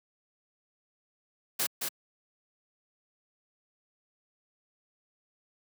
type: noise with echo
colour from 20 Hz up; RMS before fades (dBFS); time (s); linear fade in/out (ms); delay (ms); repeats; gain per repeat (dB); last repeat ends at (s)
white; -29; 1.59-1.67; 10; 220; 1; -4; 1.89
effects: high-pass 150 Hz 12 dB/octave